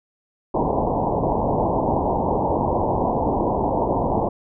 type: low-pass noise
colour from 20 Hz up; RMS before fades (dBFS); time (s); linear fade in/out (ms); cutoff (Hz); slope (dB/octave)
white; -21; 0.54-4.29; 5; 980; 96
effects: none